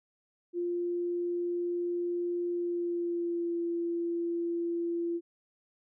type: tone with pitch glide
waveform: sine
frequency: 349.2 to 340.8 Hz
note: F4 to F4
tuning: 0 to -42 cents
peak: -29 dBFS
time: 0.53-5.21 s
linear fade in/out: 50 ms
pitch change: -42 cents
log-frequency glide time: 2.49-3.6 s
effects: none